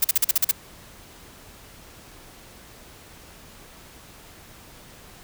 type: noise bursts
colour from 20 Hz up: blue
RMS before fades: -18 dBFS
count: 8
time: 0.02-0.513 s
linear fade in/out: 5 ms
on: 24 ms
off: 43 ms
effects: pink hiss -47 dBFS RMS until 5.23 s